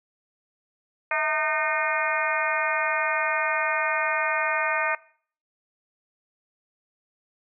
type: harmonic tone with a mistuned harmonic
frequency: 305.8 Hz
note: D#4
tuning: 30 cents flat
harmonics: 2 / 3 / 4 / 5 / 6 / 7 / 8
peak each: -30 / -30 / -30 / -30 / -30 / -30 / -30 dBFS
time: 1.11-4.95 s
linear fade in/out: 2 ms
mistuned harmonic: 2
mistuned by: +89 cents
effects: noise-tail reverb RT60 0.5 s tail -20 dB re dry